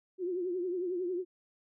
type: tone with vibrato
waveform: sine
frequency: 359.8 Hz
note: F#4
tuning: 48 cents flat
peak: -31 dBFS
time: 0.18-1.25 s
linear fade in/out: 50 ms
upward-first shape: triangle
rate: 11 Hz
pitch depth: 100 cents each way
effects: none